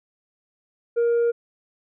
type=tone with tanh clipping; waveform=sine; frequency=470 Hz; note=A#4; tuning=14 cents sharp; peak=-18 dBFS; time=0.96-1.32 s; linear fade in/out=20 ms; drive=2 dB; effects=none